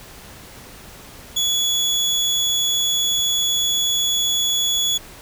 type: tone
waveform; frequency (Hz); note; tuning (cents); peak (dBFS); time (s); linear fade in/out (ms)
30% pulse; 3392; G#7; +36; -15; 1.36-4.98; 10
effects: pink hiss -41 dBFS RMS until 5.21 s